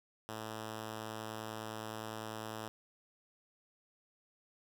5% pulse tone, 109.8 Hz, A2, 3 cents flat, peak -30 dBFS, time 0.29-2.68 s, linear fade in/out 0 ms, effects none

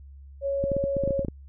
sine tone with pitch glide, 554.4 to 550.6 Hz, C#5 to C#5, 0 to -12 cents, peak -24 dBFS, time 0.41-1.26 s, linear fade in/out 50 ms, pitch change -12 cents, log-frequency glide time 0.95-1.14 s
clicks, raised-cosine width 3 ms, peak -16 dBFS, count 11, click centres 0.64 / 0.717 / 0.766 / 0.84 / 0.967 / 1.037 / 1.076 / 1.107 / 1.193 / 1.248 / 1.284 s
effects added 69 Hz sine -43 dBFS peak until 1.48 s

